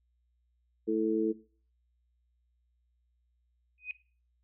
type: harmonic tone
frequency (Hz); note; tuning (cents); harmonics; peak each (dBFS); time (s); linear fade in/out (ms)
109.8; A2; -3; 2 / 3 / 4; -35 / -29 / -30; 0.87-1.33; 20
type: tone with exponential growth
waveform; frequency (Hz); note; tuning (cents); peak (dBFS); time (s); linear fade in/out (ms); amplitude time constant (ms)
sine; 2500; D#7; +8; -31; 3.78-3.91; 1; 28
effects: noise-tail reverb RT60 0.4 s tail -18 dB re dry + added 60 Hz sine -70 dBFS peak until 4.43 s